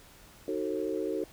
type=chord; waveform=sine; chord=D# diminished seventh; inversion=none; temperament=just; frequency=311.1 / 373.4 / 448 / 537.6 Hz; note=D#4 / F#4 / A4 / C5; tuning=0 / +16 / +31 / +47 cents; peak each=-35 / -34 / -34 / -38 dBFS; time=0.48-1.24 s; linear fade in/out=2 ms; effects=pink hiss -55 dBFS RMS until 1.32 s